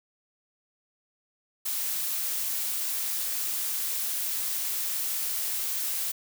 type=noise; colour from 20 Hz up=blue; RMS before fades=-30 dBFS; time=1.65-6.12 s; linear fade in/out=10 ms; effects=none